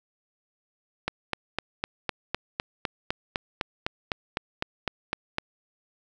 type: click train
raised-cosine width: 0.3 ms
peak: -10 dBFS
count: 18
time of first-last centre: 1.08-5.384 s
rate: 3.95 Hz
effects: none